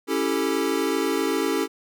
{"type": "chord", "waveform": "square", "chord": "A dominant seventh", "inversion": "first", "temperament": "equal", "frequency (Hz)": [277.2, 329.6, 392, 440], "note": ["C#4", "E4", "G4", "A4"], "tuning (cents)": [0, 0, 0, 0], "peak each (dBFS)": -28, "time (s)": [0.07, 1.68], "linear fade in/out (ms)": 50, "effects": []}